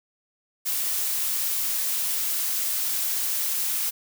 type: noise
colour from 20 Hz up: blue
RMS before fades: -26 dBFS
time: 0.65-3.91 s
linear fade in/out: 20 ms
effects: none